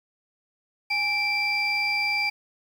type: tone cluster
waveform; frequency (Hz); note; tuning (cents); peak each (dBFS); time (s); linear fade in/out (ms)
sine; 827 / 2340 / 4799; G#5 / D7 / D8; -8 / -7 / +37; -31 / -23 / -29; 0.9-2.3; 10
effects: tanh soft clip ceiling -14 dBFS + 8-bit